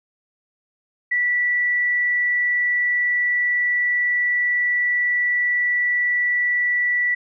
sine tone, 1958 Hz, B6, 15 cents flat, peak -17 dBFS, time 1.11-7.15 s, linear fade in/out 10 ms, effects none

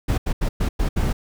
brown noise bursts at uneven times, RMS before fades -20 dBFS, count 6, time 0.08-0.18 / 0.26-0.33 / 0.41-0.49 / 0.6-0.69 / 0.79-0.89 / 0.96-1.13 s, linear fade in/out 10 ms, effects none

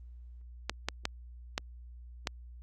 clicks, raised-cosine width 0.2 ms, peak -13 dBFS, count 5, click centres 0.696 / 0.886 / 1.054 / 1.579 / 2.272 s, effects added 60 Hz sine -46 dBFS peak until 2.62 s + Opus 24 kbps

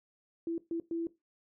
sine tone bursts at uneven times, 333.6 Hz, E4, 21 cents sharp, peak -31 dBFS, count 3, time 0.47-0.58 / 0.71-0.8 / 0.91-1.07 s, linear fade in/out 2 ms, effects noise-tail reverb RT60 0.2 s tail -17 dB re dry

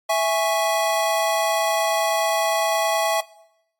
square chord, C# minor, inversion first, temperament equal, 659.3 / 830.6 / 1108.7 Hz, E5 / G#5 / C#6, 0 / 0 / 0 cents, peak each -21 / -24 / -27 dBFS, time 0.09-3.21 s, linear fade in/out 10 ms, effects noise-tail reverb RT60 0.8 s tail -20 dB re dry + AAC 64 kbps

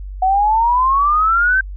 sine exponential sweep, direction up, 740 to 1568 Hz, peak -11 dBFS, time 0.22-1.61 s, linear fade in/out 5 ms, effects added 48 Hz sine -26 dBFS peak until 1.76 s

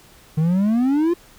triangle exponential sweep, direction up, 151.7 to 355.2 Hz, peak -13 dBFS, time 0.37-1.14 s, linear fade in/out 10 ms, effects pink hiss -49 dBFS RMS until 1.38 s

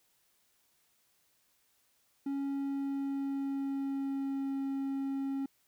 triangle tone with pitch glide, 277.2 to 272.6 Hz, C#4 to C#4, 0 to -29 cents, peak -30 dBFS, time 2.26-5.46 s, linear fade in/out 5 ms, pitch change -29 cents, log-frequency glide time 2.44-4.6 s, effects white hiss -72 dBFS RMS until 5.67 s

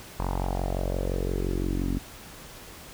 sawtooth tone with low-pass filter sweep, 45.81 Hz, F#1, 17 cents flat, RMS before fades -28 dBFS, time 0.19-1.99 s, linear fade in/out 10 ms, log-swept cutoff 1000 to 260 Hz, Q 4.1, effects pink hiss -45 dBFS RMS until 2.93 s

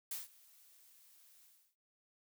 blue noise with ADSR envelope, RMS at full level -40 dBFS, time 0.11-1.76 s, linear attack 4 ms, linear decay 160 ms, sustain -24 dB, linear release 320 ms, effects none

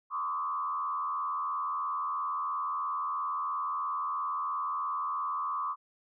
sine tone with frequency modulation, 1137 Hz, C#6, 44 cents sharp, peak -30 dBFS, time 0.1-5.76 s, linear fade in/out 50 ms, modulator 83 Hz, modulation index 1.2, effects none

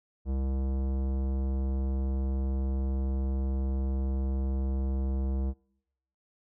sine tone with tanh clipping, 66.5 Hz, C2, 29 cents sharp, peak -29 dBFS, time 0.25-5.54 s, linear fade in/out 50 ms, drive 17 dB, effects noise-tail reverb RT60 0.8 s tail -25 dB re dry

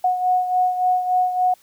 sine beating tone pair, 731 / 734.5 Hz, F#5 / F#5, -21 / -13 cents, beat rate 3.5 Hz, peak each -17 / -24 dBFS, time 0.04-1.54 s, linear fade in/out 5 ms, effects white hiss -55 dBFS RMS until 1.62 s

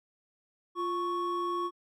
triangle tone pair together, 349 / 1108.7 Hz, F4 / C#6, -1 / 0 cents, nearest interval octave + minor sixth, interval 2001 cents, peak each -31 / -29 dBFS, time 0.75-1.71 s, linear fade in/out 50 ms, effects MP3 96 kbps

